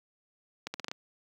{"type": "accelerating click train", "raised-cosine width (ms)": 0.2, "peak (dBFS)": -18, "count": 6, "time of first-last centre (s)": [0.67, 0.915], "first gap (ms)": 70, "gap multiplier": 0.82, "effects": ["high-pass 150 Hz 12 dB/octave", "10-bit"]}